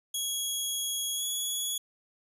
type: tone with pitch glide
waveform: 15% pulse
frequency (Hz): 3322 to 3370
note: G#7 to G#7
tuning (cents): 0 to +25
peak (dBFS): -23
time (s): 0.14-1.78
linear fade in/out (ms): 5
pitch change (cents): +25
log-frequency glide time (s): 1.15-1.24
effects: resampled to 32000 Hz